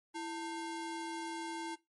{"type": "ring-modulated tone", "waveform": "square", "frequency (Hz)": 613, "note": "D#5", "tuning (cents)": -26, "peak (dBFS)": -36, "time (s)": [0.14, 1.76], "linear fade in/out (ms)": 20, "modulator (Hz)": 282, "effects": ["noise-tail reverb RT60 0.2 s tail -18 dB re dry", "MP3 48 kbps"]}